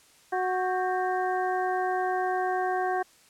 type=harmonic tone with a mistuned harmonic; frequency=369 Hz; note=F#4; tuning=5 cents flat; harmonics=1 / 2 / 3 / 4 / 5; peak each=-30 / -27 / -36 / -35 / -40 dBFS; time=0.32-3.03 s; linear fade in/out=10 ms; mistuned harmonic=4; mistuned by=+110 cents; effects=white hiss -58 dBFS RMS until 3.29 s + low-pass 10000 Hz 12 dB/octave